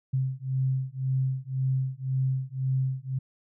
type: beating tone pair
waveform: sine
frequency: 130.81 / 132.71 Hz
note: C3 / C3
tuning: 0 / +25 cents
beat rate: 1.9 Hz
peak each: -28 dBFS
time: 0.13-3.19 s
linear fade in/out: 10 ms
effects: none